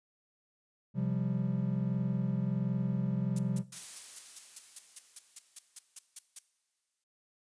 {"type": "chord", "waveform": "triangle", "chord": "C suspended fourth", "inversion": "none", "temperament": "equal", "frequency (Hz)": [130.81, 174.61, 196], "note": ["C3", "F3", "G3"], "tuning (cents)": [0, 0, 0], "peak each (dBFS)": [-31, -32, -33], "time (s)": [0.94, 3.64], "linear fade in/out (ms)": 50}
{"type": "noise bursts", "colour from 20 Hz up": "violet", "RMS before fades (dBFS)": -38, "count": 16, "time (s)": [3.36, 6.39], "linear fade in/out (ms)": 5, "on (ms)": 30, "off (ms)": 170}
{"type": "noise with exponential decay", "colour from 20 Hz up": "blue", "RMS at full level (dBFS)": -41, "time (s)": [3.72, 7.04], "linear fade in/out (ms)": 5, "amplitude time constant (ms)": 720}
{"effects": ["noise-tail reverb RT60 0.6 s tail -18 dB re dry", "resampled to 22050 Hz"]}